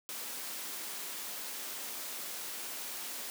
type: high-pass noise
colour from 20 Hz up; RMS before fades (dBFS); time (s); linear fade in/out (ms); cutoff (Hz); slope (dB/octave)
white; -41; 0.09-3.3; 0; 200; 24
effects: none